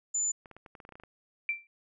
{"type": "tone", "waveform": "sine", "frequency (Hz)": 7040, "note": "A8", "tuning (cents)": 0, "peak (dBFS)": -27, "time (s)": [0.14, 0.32], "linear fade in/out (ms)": 10}
{"type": "clicks", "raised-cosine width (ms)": 0.5, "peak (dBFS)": -34, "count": 12, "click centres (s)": [0.458, 0.513, 0.566, 0.662, 0.752, 0.802, 0.851, 0.891, 0.923, 0.955, 0.999, 1.036]}
{"type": "tone with exponential decay", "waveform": "sine", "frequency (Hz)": 2349, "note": "D7", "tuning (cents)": 0, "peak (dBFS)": -24, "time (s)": [1.49, 1.67], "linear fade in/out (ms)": 1, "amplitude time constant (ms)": 37}
{"effects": []}